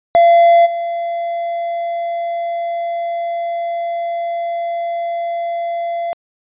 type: tone with level steps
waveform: triangle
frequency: 683 Hz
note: F5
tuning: 39 cents flat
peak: -4 / -16 dBFS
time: 0.15-6.13 s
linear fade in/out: 0 ms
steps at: 0.65 s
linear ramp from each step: 20 ms
effects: resampled to 8000 Hz